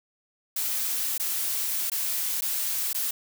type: noise with dropouts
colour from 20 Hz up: blue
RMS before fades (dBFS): -28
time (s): 0.56-3.11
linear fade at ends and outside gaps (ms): 5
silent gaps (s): 1.179-1.197 / 1.9-1.917 / 2.409-2.42 / 2.931-2.945
effects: none